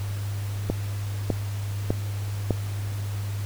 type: click train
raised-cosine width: 2 ms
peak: -9 dBFS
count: 4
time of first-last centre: 0.7-2.507 s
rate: 1.66 Hz
effects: added 101 Hz sine -27 dBFS peak until 3.45 s + pink hiss -42 dBFS RMS until 3.45 s